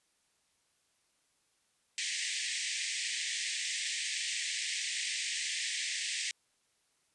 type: band-pass noise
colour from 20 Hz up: pink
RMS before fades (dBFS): -36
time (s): 1.98-6.31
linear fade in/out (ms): 0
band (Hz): 1800 to 8900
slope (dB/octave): 96
effects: white hiss -74 dBFS RMS until 7.14 s + resampled to 24000 Hz